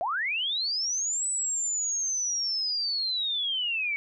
sine linear two-way sweep, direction up then down, 626 to 8000 to 2232 Hz, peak -26 dBFS, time 0.01-3.96 s, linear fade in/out 0 ms, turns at 1.28 s, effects none

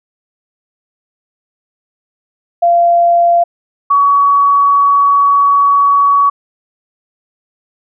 sine tone pair in turn, 689 / 1128.8 Hz, F5 / C#6, -24 / +31 cents, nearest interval major sixth, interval 855 cents, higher second, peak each -6 dBFS, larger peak neither, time 2.62-3.44 / 3.9-6.3 s, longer second, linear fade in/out 10 ms, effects none

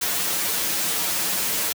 white noise with comb filter, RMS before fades -24 dBFS, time 0.01-1.73 s, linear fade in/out 10 ms, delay 7.9 ms, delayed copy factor -0.95, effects high-pass 100 Hz 12 dB/octave

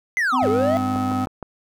triangle linear two-way sweep, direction down then up, 2093 to 400 to 682 Hz, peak -16 dBFS, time 0.17-0.77 s, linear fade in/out 0 ms, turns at 0.48 s
harmonic tone, 255.9 Hz, C4, 38 cents flat, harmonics 1 / 3 / 5, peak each -22 / -27 / -29 dBFS, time 0.32-1.26 s, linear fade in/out 20 ms
25% pulse tone with vibrato, 100.3 Hz, G2, 40 cents sharp, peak -23 dBFS, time 0.42-1.26 s, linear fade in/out 5 ms, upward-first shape square, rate 8.9 Hz, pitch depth 23 cents each way
click train, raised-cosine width 1 ms, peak -17 dBFS, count 4, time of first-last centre 0.96-1.427 s, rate 6.42 Hz
effects none

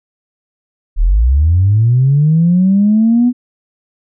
sine linear sweep, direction up, 33.92 to 249.9 Hz, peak -6 dBFS, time 0.96-3.33 s, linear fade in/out 50 ms, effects tanh soft clip ceiling -2 dBFS

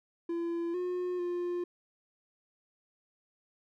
triangle tone with pitch steps, 339 / 360 / 352.2 Hz, E4 / F#4 / F4, +49 / -47 / +15 cents, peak -29 dBFS, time 0.29-1.64 s, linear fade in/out 5 ms, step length 450 ms, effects none

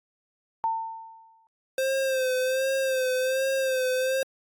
sine tone with exponential decay, 900 Hz, A5, 39 cents sharp, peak -21 dBFS, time 0.64-1.47 s, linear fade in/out 0 ms, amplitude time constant 180 ms
square tone with vibrato, 523.3 Hz, C5, in tune, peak -24 dBFS, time 1.78-4.23 s, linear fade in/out 2 ms, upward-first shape sine, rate 1.3 Hz, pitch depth 44 cents each way
effects AAC 64 kbps

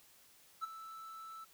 triangle tone with ADSR envelope, 1318.5 Hz, E6, in tune, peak -32 dBFS, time 0.61-1.45 s, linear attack 29 ms, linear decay 15 ms, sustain -13 dB, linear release 15 ms, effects white hiss -64 dBFS RMS until 1.53 s

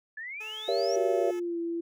sine exponential sweep, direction up, 1703 to 5920 Hz, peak -36 dBFS, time 0.17-0.96 s, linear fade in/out 5 ms
10% pulse tone, 432.7 Hz, A4, 29 cents flat, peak -36 dBFS, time 0.4-1.4 s, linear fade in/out 10 ms
sine chord, G diminished seventh, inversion none, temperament just, 392 / 470.4 / 564.5 / 677.4 Hz, G4 / Bb4 / Db5 / Fb5, 0 / +16 / +31 / +47 cents, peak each -30 dBFS, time 0.68-1.31 s, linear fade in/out 5 ms
sine tone with pitch glide, 370 to 337.3 Hz, F#4 to E4, 0 to +40 cents, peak -29 dBFS, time 0.96-1.81 s, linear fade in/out 10 ms, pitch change -160 cents, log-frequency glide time 1.1-1.59 s
effects none

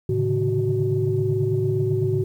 sine tone cluster, 109.2 / 136.6 / 144.8 / 154.6 / 373.9 Hz, A2 / C#3 / D3 / D#3 / F#4, -13 / -25 / -24 / -11 / +18 cents, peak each -23 / -25 / -31 / -31 / -22 dBFS, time 0.09-2.24 s, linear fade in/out 5 ms, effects tanh soft clip ceiling -10 dBFS + 9-bit

